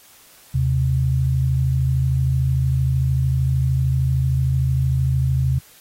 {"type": "tone pair together", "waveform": "sine", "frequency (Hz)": [77.82, 131], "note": ["D#2", "C3"], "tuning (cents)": [1, 2], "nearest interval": "major sixth", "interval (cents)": 901, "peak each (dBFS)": [-21, -17], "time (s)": [0.54, 5.59], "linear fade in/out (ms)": 10, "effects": ["white hiss -49 dBFS RMS until 5.8 s", "AAC 48 kbps"]}